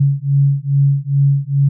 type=beating tone pair; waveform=sine; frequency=138.59 / 140.99 Hz; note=C#3 / C#3; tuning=0 / +30 cents; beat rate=2.4 Hz; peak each=-14 dBFS; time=0-1.69 s; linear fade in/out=10 ms; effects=none